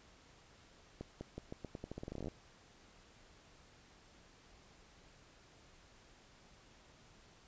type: accelerating click train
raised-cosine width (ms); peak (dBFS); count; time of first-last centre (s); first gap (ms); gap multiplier
2; -30; 20; 1.01-2.283; 200; 0.85
effects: pink hiss -63 dBFS RMS until 7.47 s + resampled to 16000 Hz